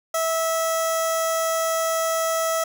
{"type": "tone with notch filter", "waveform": "15% pulse", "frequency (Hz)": 652, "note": "E5", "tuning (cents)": -19, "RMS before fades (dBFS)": -23, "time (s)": [0.14, 2.64], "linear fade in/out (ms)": 5, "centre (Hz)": 2400, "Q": 0.96, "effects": []}